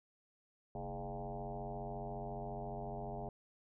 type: tone with frequency modulation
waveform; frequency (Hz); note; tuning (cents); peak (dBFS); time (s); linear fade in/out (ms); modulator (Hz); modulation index
sine; 415.4; G#4; 0; -40; 0.75-3.29; 2; 94.5; 4.2
effects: none